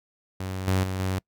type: tone with level steps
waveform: sawtooth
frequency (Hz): 94.1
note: F#2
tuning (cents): +30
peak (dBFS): -26 / -17 / -24 / -21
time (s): 0.4-1.19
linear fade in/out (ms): 5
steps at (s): 0.67 / 0.83 / 0.99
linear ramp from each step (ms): 10
effects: noise-tail reverb RT60 0.1 s tail -26 dB re dry